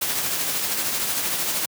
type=noise with tremolo; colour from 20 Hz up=white; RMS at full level=-23 dBFS; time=0.01-1.66 s; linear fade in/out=10 ms; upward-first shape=triangle; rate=13 Hz; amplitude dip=40%; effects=high-pass 100 Hz 12 dB/octave